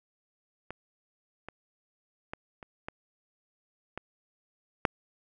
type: clicks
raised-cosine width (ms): 0.5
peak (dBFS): -23 / -25 / -21 / -29 / -21 / -21 / -7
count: 7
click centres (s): 0.706 / 1.486 / 2.335 / 2.628 / 2.885 / 3.976 / 4.852
effects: none